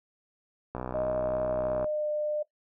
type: click train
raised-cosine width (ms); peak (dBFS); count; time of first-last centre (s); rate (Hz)
1; -20; 70; 0.75-1.844; 63.1
type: tone with pitch glide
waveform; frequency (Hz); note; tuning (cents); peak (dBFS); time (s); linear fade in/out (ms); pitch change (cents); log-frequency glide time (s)
sine; 619 to 601.4; D#5 to D5; -9 to +41; -27; 0.94-2.43; 10; -50; 1.55-2.08
effects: noise-tail reverb RT60 0.1 s tail -17 dB re dry